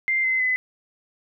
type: tone with pitch steps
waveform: sine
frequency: 2093 / 2056 / 2019 Hz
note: C7 / C7 / B6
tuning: 0 / -31 / +38 cents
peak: -19 dBFS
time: 0.08-0.56 s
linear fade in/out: 0 ms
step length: 160 ms
effects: none